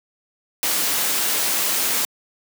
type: noise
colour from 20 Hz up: white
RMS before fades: -21 dBFS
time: 0.63-2.05 s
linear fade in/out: 0 ms
effects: high-pass 200 Hz 12 dB/octave